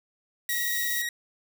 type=noise; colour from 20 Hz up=violet; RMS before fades=-31 dBFS; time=0.49-1.02 s; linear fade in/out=5 ms
type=tone with vibrato; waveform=sawtooth; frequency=1900 Hz; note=A#6; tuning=33 cents sharp; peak=-25 dBFS; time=0.49-1.09 s; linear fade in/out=2 ms; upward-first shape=square; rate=17 Hz; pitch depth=12 cents each way
effects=none